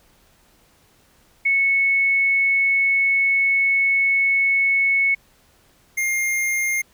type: tone pair in turn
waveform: sine / square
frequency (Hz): 2205 / 2120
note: C#7 / C7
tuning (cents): -10 / +22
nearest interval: minor second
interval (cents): 68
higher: first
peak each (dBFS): -15 / -20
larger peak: first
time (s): 1.45-5.15 / 5.97-6.82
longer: first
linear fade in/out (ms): 10
effects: pink hiss -57 dBFS RMS until 6.93 s